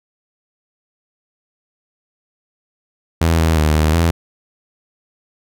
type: tone with pitch steps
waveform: sawtooth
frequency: 82.4 / 80.9 / 76.8 / 77.5 / 83.6 Hz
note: E2 / E2 / D#2 / D#2 / E2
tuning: 0 / -32 / -22 / -6 / +25 cents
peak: -8 dBFS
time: 3.21-4.11 s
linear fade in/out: 5 ms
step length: 180 ms
effects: none